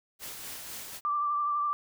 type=noise with tremolo; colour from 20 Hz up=white; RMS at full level=-40 dBFS; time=0.19-1.01 s; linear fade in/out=50 ms; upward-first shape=sine; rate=4 Hz; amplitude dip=30%
type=tone with vibrato; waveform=sine; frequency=1174.7 Hz; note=D6; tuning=in tune; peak=-26 dBFS; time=1.05-1.73 s; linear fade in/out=0 ms; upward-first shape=triangle; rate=12 Hz; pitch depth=30 cents each way
effects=none